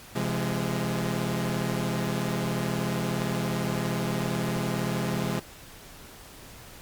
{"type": "chord", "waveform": "sawtooth", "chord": "F minor", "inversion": "second", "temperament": "equal with one note detuned", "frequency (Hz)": [130.81, 170.23, 207.7], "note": ["C3", "F3", "Ab3"], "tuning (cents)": [0, -44, 0], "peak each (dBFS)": -27, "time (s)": [0.15, 5.4], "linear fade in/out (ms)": 10, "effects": ["pink hiss -47 dBFS RMS until 6.81 s", "Opus 48 kbps"]}